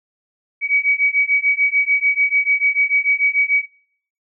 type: beating tone pair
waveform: sine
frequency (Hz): 2264 / 2270.8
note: C#7 / C#7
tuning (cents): +36 / +41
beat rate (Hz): 6.8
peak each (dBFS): -17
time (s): 0.61-3.66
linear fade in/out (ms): 50
effects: noise-tail reverb RT60 0.6 s tail -23 dB re dry